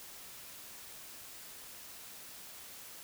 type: silence
effects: white hiss -50 dBFS RMS until 3.03 s